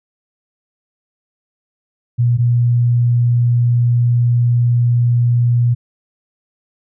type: tone pair in turn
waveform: sine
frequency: 120.3 / 120.3 Hz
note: B2 / B2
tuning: -45 / -45 cents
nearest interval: unison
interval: 0 cents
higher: neither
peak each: -10 dBFS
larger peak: neither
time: 2.18-2.38 / 2.38-5.75 s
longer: second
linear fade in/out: 20 ms
effects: none